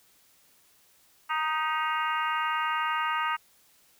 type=harmonic tone with a mistuned harmonic; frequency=311.1 Hz; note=D#4; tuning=in tune; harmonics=3 / 4 / 5 / 6 / 7 / 8 / 9; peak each=-31 / -29 / -34 / -37 / -39 / -43 / -38 dBFS; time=1.29-3.37 s; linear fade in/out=20 ms; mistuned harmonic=6; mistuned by=+44 cents; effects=white hiss -62 dBFS RMS until 3.99 s